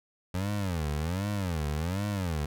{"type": "tone with vibrato", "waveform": "25% pulse", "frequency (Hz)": 87.31, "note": "F2", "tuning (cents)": 0, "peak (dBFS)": -25, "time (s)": [0.34, 2.46], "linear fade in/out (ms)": 5, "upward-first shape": "sine", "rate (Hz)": 1.3, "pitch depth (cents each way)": 300, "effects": []}